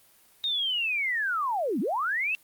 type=linear two-way sweep; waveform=sine; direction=down then up; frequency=3741 to 181.8 to 2723 Hz; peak=-25 dBFS; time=0.44-2.35 s; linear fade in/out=0 ms; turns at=1.8 s; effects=white hiss -59 dBFS RMS until 2.43 s + Opus 32 kbps